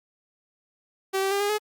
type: tone with pitch steps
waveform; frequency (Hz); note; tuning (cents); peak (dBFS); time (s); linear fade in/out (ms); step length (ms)
sawtooth; 385.1 / 388 / 400 / 408.5 / 423.7; G4 / G4 / G4 / G#4 / G#4; -31 / -18 / +35 / -29 / +35; -19; 1.13-1.585; 20; 91
effects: Opus 48 kbps